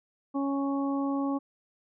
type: harmonic tone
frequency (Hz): 277.2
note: C#4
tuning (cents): 0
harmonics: 1 / 2 / 3 / 4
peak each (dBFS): -27 / -37 / -38 / -38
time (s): 0.34-1.39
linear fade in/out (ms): 20
effects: none